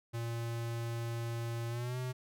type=tone with pitch glide; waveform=square; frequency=116.54 to 127.09 Hz; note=A#2 to C3; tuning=0 to -50 cents; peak=-36 dBFS; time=0.13-2.13 s; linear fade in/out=20 ms; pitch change=+150 cents; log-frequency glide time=1.69-1.98 s; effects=none